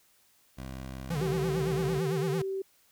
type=tone; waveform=15% pulse; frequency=65.41 Hz; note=C2; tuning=in tune; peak=-32 dBFS; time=0.57-2 s; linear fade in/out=20 ms
type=tone with vibrato; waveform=square; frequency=155.56 Hz; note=D#3; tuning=in tune; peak=-30 dBFS; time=1.1-2.42 s; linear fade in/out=5 ms; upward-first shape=sine; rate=8.9 Hz; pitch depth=180 cents each way
type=tone with pitch glide; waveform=sine; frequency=381.7 to 385.7 Hz; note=G4 to G4; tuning=-46 to -28 cents; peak=-30 dBFS; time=1.21-2.62 s; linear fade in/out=5 ms; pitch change=+18 cents; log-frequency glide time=1.41-2.28 s
effects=white hiss -65 dBFS RMS until 2.91 s